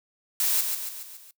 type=noise with echo; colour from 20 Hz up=blue; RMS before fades=-24 dBFS; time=0.4-0.61 s; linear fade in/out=2 ms; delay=140 ms; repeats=5; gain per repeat=-5 dB; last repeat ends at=1.31 s; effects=noise-tail reverb RT60 0.1 s tail -20 dB re dry